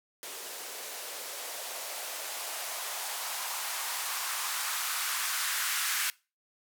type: noise with band-pass filter sweep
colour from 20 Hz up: violet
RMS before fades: -35 dBFS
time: 0.23-6.1 s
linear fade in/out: 0 ms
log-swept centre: 410 to 1500 Hz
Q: 2
effects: noise-tail reverb RT60 0.3 s tail -23 dB re dry